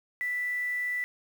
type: tone with quantisation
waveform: sine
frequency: 1975.5 Hz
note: B6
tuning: in tune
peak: -28 dBFS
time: 0.21-1.04 s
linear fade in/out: 0 ms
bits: 8
effects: none